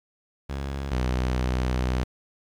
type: tone pair in turn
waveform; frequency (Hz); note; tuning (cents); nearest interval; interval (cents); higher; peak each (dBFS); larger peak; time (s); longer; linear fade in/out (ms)
sawtooth; 68.7 / 62.9; C#2 / B1; -15 / +32; major second; 153; first; -25 / -19; second; 0.49-0.91 / 0.91-2.04; second; 10
effects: low-pass 6000 Hz 12 dB/octave + 9-bit

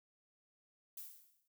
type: noise with exponential decay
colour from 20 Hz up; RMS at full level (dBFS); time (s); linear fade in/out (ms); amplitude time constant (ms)
violet; -45; 0.97-1.48; 5; 110
effects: none

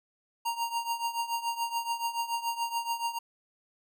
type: tone with tremolo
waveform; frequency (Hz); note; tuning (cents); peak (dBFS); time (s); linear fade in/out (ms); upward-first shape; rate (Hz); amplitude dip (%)
square; 932.3; A#5; 0; -27; 0.45-3.19; 10; triangle; 7; 85
effects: none

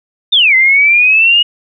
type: exponential two-way sweep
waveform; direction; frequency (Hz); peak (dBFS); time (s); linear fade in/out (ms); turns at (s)
sine; down then up; 3729 to 2042 to 2898; -5; 0.32-1.43; 10; 0.55
effects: none

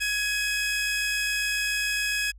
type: tone pair together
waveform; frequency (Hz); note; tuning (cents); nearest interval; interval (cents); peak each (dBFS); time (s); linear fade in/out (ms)
sawtooth; 1669.6 / 2538; G#6 / D#7; +9 / +34; perfect fifth; 725; -24; 0-2.32; 20
effects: added 50 Hz sine -45 dBFS peak until 2.38 s + low-pass 12000 Hz 12 dB/octave

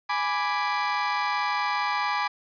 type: chord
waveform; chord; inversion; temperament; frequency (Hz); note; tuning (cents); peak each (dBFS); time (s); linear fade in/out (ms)
30% pulse; G# diminished; none; equal; 830.6 / 987.8 / 1174.7; G#5 / B5 / D6; 0 / 0 / 0; -26; 0.09-2.28; 10
effects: resampled to 11025 Hz + 9-bit

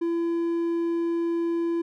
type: tone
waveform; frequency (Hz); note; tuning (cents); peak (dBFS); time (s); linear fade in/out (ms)
triangle; 337.3; E4; +40; -21; 0.01-1.82; 10
effects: none

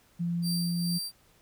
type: tone with pitch glide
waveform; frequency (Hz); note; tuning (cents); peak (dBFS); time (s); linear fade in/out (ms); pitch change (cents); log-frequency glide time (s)
sine; 171.6 to 172.69; F3 to F3; -30 to -19; -27; 0.19-0.99; 20; +11; 0.32-0.78
type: tone with tremolo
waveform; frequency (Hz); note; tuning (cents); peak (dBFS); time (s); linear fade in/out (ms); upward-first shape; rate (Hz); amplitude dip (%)
sawtooth; 4700; D8; +1; -28; 0.42-1.12; 50; triangle; 2.3; 65
effects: pink hiss -63 dBFS RMS until 1.41 s

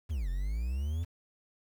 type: exponential two-way sweep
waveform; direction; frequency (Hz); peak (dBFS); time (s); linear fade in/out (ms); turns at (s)
triangle; down then up; 87.31 to 43.01 to 87.31; -28; 0.09-1.05; 20; 0.29
effects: 9-bit

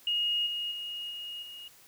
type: tone with level steps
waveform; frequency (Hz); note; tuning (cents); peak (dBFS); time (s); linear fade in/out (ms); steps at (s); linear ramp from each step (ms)
sine; 2867; F7; +45; -26 / -31 / -35 / -37 / -42; 0.07-1.68; 2; 0.46 / 0.71 / 1.1 / 1.42; 10
effects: white hiss -57 dBFS RMS until 1.87 s

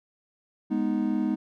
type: chord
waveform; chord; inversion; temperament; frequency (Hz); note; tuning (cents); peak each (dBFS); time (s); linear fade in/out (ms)
triangle; G# minor; none; equal; 207.7 / 246.9 / 311.1; G#3 / B3 / D#4; 0 / 0 / 0; -26; 0.7-1.36; 20
effects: none

